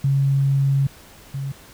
sine tone pair in turn, 137.6 / 137.08 Hz, C#3 / C#3, -12 / -19 cents, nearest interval unison, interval 7 cents, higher first, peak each -15 / -24 dBFS, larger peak first, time 0.04-0.87 / 1.34-1.52 s, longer first, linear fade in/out 5 ms, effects pink hiss -46 dBFS RMS until 1.73 s

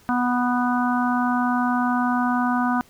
harmonic tone with a mistuned harmonic, 246.1 Hz, B3, 6 cents flat, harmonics 1 / 3 / 4 / 5 / 6, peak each -21 / -26 / -27 / -28 / -29 dBFS, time 0.09-2.81 s, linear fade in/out 0 ms, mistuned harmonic 6, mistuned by +15 cents, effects pink hiss -54 dBFS RMS until 2.89 s

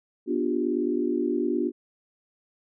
sine chord, G dominant seventh, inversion first, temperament just, 245 / 294 / 352.8 / 392 Hz, B3 / D4 / F4 / G4, -14 / +2 / +18 / 0 cents, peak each -29 / -28 / -27 / -31 dBFS, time 0.26-1.72 s, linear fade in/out 50 ms, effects none

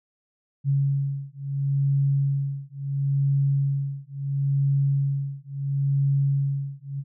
sine beating tone pair, 138.59 / 139.32 Hz, C#3 / C#3, 0 / +9 cents, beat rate 0.73 Hz, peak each -24 dBFS, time 0.64-7.04 s, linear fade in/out 50 ms, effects none

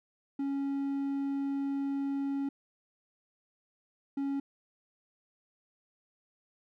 triangle tone pair in turn, 277.2 / 277.2 Hz, C#4 / C#4, 0 / 0 cents, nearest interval unison, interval 0 cents, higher neither, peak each -28 dBFS, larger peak neither, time 0.39-2.49 / 4.17-4.4 s, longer first, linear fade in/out 5 ms, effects none

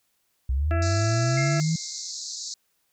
sine linear sweep, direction up, 61.7 to 164.81 Hz, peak -21 dBFS, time 0.49-1.76 s, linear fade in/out 5 ms
harmonic tone, 333.8 Hz, E4, 22 cents sharp, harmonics 1 / 2 / 4 / 5 / 6 / 7 / 8, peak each -31 / -29 / -34 / -36 / -44 / -46 / -43 dBFS, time 0.71-1.6 s, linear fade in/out 0 ms
white band-pass noise, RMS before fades -35 dBFS, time 0.82-2.54 s, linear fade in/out 2 ms, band 4000 to 7300 Hz, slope 96 dB/octave
sine tone with exponential decay, 2118 Hz, C7, 21 cents sharp, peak -26 dBFS, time 1.37-2.11 s, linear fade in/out 5 ms, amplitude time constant 160 ms
effects white hiss -71 dBFS RMS until 2.92 s

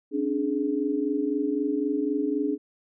sine tone cluster, 272.2 / 296.1 / 419.1 Hz, C#4 / D4 / G#4, -31 / +14 / +16 cents, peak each -29 / -26 / -29 dBFS, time 0.11-2.58 s, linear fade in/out 50 ms, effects none

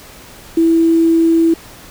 sine tone with quantisation, 329.6 Hz, E4, in tune, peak -8 dBFS, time 0.57-1.54 s, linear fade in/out 5 ms, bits 6, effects pink hiss -38 dBFS RMS until 1.9 s

